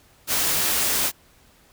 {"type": "noise", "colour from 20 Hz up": "white", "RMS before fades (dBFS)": -22, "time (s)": [0.27, 1.12], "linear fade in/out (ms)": 50, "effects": ["pink hiss -56 dBFS RMS until 1.72 s"]}